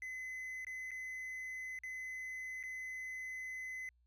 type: tone with dropouts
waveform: triangle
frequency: 2032 Hz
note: B6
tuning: 49 cents sharp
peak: -40 dBFS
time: 0.02-3.89 s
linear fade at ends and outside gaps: 1 ms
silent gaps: 0.648-0.668 / 0.908-0.915 / 1.789-1.835 / 2.629-2.636 s
effects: added 60 Hz sine -69 dBFS peak until 4.06 s